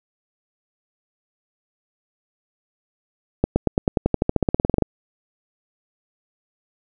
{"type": "accelerating click train", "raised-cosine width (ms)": 2, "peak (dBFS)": -3, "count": 20, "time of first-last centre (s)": [3.44, 4.823], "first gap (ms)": 120, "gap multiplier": 0.94, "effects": []}